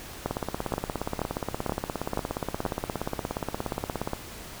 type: two click trains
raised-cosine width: 1 ms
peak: -12 / -14 dBFS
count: 6 / 66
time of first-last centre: 0.26-2.652 / 0.31-4.134 s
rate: 2.09 / 17 Hz
effects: pink hiss -42 dBFS RMS until 4.6 s